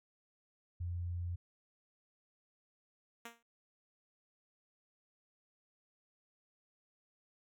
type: tone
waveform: sine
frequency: 87.31 Hz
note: F2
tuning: in tune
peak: -36 dBFS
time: 0.8-1.36 s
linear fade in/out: 10 ms
type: tone with exponential decay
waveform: 5% pulse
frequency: 233.1 Hz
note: A#3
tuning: in tune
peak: -33 dBFS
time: 3.25-3.43 s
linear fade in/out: 5 ms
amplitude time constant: 38 ms
effects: none